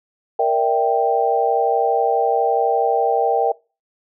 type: chord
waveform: sine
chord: E half-diminished seventh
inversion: second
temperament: equal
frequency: 466.2 / 587.3 / 659.3 / 784 Hz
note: Bb4 / D5 / E5 / G5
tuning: 0 / 0 / 0 / 0 cents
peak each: -19 / -24 / -21 / -18 dBFS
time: 0.39-3.52 s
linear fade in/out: 5 ms
effects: noise-tail reverb RT60 0.3 s tail -23 dB re dry